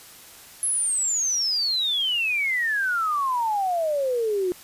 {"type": "exponential sweep", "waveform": "sine", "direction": "down", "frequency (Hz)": [11000, 352.2], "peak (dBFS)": -21, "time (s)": [0.63, 4.52], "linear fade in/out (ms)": 0, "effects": ["white hiss -46 dBFS RMS until 4.63 s", "resampled to 32000 Hz"]}